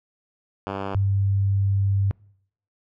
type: tone pair in turn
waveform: 5% pulse / sine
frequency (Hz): 98 / 98.57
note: G2 / G2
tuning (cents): 0 / +10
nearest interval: unison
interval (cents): 10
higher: second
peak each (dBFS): -16 / -18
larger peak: first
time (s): 0.67-0.95 / 0.95-2.11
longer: second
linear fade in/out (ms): 0
effects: noise-tail reverb RT60 0.7 s tail -26 dB re dry + low-pass 2000 Hz 12 dB/octave